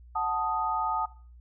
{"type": "chord", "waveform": "sine", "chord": "D# diminished", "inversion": "first", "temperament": "equal", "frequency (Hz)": [740, 880, 1244.5], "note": ["F#5", "A5", "D#6"], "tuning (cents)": [0, 0, 0], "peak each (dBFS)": [-33, -29, -30], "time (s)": [0.15, 1.06], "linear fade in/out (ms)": 10, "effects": ["noise-tail reverb RT60 0.4 s tail -19 dB re dry", "added 60 Hz sine -48 dBFS peak until 1.4 s"]}